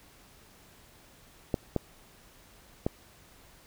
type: clicks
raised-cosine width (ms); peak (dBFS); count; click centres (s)
2; -13; 3; 1.542 / 1.763 / 2.865
effects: pink hiss -57 dBFS RMS until 3.66 s